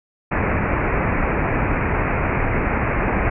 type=low-pass noise; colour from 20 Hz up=pink; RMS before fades=-20 dBFS; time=0.31-3.3 s; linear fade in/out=10 ms; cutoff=2500 Hz; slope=96 dB/octave; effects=none